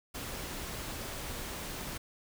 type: noise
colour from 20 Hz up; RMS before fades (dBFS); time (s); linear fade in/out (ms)
pink; -40; 0.14-1.98; 10
effects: none